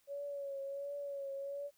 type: tone with vibrato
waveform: sine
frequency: 560 Hz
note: C#5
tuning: 18 cents sharp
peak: -39 dBFS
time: 0.07-1.71 s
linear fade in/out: 50 ms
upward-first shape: triangle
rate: 1.4 Hz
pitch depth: 43 cents each way
effects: white hiss -73 dBFS RMS until 1.77 s